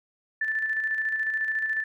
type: tone with tremolo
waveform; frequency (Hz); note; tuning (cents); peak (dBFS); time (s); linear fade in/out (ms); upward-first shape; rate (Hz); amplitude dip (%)
sine; 1760; A6; 0; -23; 0.41-1.84; 5; square; 14; 40
effects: none